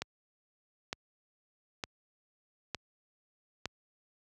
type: click train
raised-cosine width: 0.2 ms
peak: -17 dBFS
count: 5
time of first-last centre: 0.02-3.656 s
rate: 1.1 Hz
effects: high-pass 60 Hz 12 dB/octave